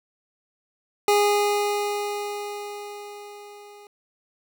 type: tone with level ramp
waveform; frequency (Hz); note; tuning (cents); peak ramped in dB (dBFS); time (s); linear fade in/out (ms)
25% pulse; 411.5; G#4; -16; -12 to -41; 1.08-3.87; 2
effects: none